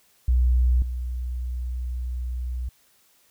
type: tone with level steps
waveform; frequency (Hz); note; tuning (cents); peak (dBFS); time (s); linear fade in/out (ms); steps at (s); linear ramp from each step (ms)
sine; 61.74; B1; 0; -16 / -26; 0.28-2.69; 5; 0.82; 2
effects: white hiss -61 dBFS RMS until 3.3 s